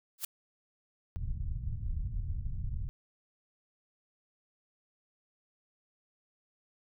blue noise with exponential growth, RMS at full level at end -28 dBFS, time 0.18-0.25 s, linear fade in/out 5 ms, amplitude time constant 15 ms
pink low-pass noise, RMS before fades -35 dBFS, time 1.16-2.89 s, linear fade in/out 0 ms, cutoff 120 Hz, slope 24 dB/octave
effects none

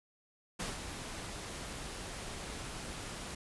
pink noise with ADSR envelope, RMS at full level -37 dBFS, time 0.59-3.35 s, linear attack 13 ms, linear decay 170 ms, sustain -6 dB, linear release 5 ms, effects resampled to 24000 Hz

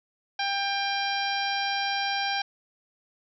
harmonic tone, 795 Hz, G5, 24 cents sharp, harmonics 1 / 2 / 3 / 4 / 5 / 6 / 7, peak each -29 / -32 / -34 / -35 / -36 / -37 / -37 dBFS, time 0.39-2.42 s, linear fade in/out 5 ms, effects none

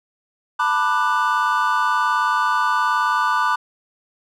triangle chord, B minor seventh, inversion third, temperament just, 889 / 987.8 / 1185.3 / 1481.6 Hz, A5 / B5 / D6 / F#6, +18 / 0 / +16 / +2 cents, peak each -23 / -19 / -19 / -21 dBFS, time 0.59-3.56 s, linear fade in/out 10 ms, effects none

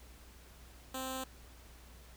5% pulse tone with notch filter, 261.6 Hz, C4, in tune, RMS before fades -40 dBFS, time 0.94-1.24 s, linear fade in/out 5 ms, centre 2100 Hz, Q 0.84, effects added 60 Hz sine -55 dBFS peak until 2.16 s + pink hiss -59 dBFS RMS until 2.16 s

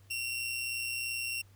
sawtooth tone with amplitude modulation, 2738 Hz, F7, 35 cents flat, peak -28 dBFS, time 0.1-1.42 s, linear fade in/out 10 ms, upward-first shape sine, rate 123 Hz, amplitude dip 45%, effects added 98 Hz sine -56 dBFS peak until 1.55 s + pink hiss -66 dBFS RMS until 1.55 s

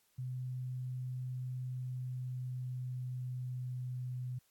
sine tone with pitch glide, 127.1 to 125.71 Hz, C3 to B2, -50 to +31 cents, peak -37 dBFS, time 0.18-4.39 s, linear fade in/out 10 ms, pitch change -19 cents, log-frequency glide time 1.6-4.21 s, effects white hiss -73 dBFS RMS until 4.5 s + AAC 64 kbps

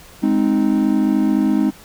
triangle chord, Ab major, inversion none, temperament equal, 207.7 / 261.6 / 311.1 Hz, Ab3 / C4 / Eb4, 0 / 0 / 0 cents, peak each -16 dBFS, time 0.22-1.71 s, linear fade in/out 20 ms, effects pink hiss -43 dBFS RMS until 1.84 s

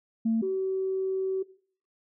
sine tone pair in turn, 225.5 / 380.6 Hz, A3 / F#4, +43 / +49 cents, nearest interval major sixth, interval 906 cents, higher second, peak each -21 / -25 dBFS, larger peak first, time 0.25-0.42 / 0.42-1.43 s, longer second, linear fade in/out 10 ms, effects noise-tail reverb RT60 0.5 s tail -19 dB re dry + tanh soft clip ceiling -18 dBFS

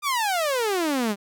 sawtooth exponential sweep, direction down, 1225 to 194.3 Hz, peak -18 dBFS, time 0.02-1.16 s, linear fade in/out 50 ms, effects none

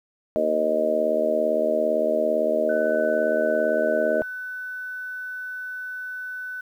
harmonic tone, 77.7 Hz, D#2, 2 cents flat, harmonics 3 / 4 / 5 / 6 / 7 / 8, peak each -31 / -31 / -31 / -28 / -29 / -21 dBFS, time 0.36-4.22 s, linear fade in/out 0 ms
sine tone, 1500 Hz, F#6, 23 cents sharp, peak -30 dBFS, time 2.69-6.61 s, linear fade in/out 5 ms
effects 9-bit

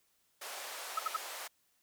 pink band-pass noise, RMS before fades -44 dBFS, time 0.41-1.48 s, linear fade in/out 10 ms, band 550 to 16000 Hz, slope 24 dB/octave
sine tone bursts, 1290 Hz, E6, 38 cents flat, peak -29 dBFS, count 3, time 0.97-1.165 s, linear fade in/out 5 ms, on 21 ms, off 66 ms
effects white hiss -74 dBFS RMS until 1.82 s

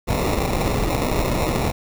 pink noise with sample-and-hold, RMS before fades -21 dBFS, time 0.07-1.72 s, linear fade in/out 20 ms, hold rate 1575 Hz, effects none

